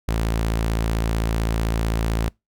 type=tone; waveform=sawtooth; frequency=55.7 Hz; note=A1; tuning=22 cents sharp; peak=-16 dBFS; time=0.08-2.29 s; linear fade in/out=5 ms; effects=noise-tail reverb RT60 0.2 s tail -26 dB re dry